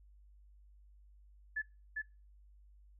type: tone with echo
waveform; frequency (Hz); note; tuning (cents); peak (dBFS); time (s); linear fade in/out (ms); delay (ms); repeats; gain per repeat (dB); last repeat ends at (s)
sine; 1726; A6; -34; -33; 1.56-1.62; 10; 400; 1; -2; 2.02
effects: noise-tail reverb RT60 0.3 s tail -22 dB re dry + added 50 Hz sine -58 dBFS peak until 2.99 s